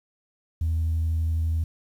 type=tone with vibrato; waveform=sine; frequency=81 Hz; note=E2; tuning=30 cents flat; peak=-20 dBFS; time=0.61-1.64 s; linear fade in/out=5 ms; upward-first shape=sine; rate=12 Hz; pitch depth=9 cents each way; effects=tanh soft clip ceiling -19 dBFS + 9-bit